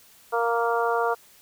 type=harmonic tone; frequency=233.1 Hz; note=A#3; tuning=in tune; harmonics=2 / 3 / 4 / 5 / 6; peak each=-25 / -27 / -28 / -29 / -30 dBFS; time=0.32-1.15 s; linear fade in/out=20 ms; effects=white hiss -54 dBFS RMS until 1.41 s